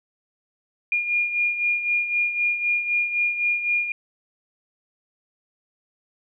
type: beating tone pair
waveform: sine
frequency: 2421 / 2424.9 Hz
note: D#7 / D#7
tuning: -48 / -45 cents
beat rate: 3.9 Hz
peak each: -21 / -28 dBFS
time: 0.92-3.92 s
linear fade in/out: 2 ms
effects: none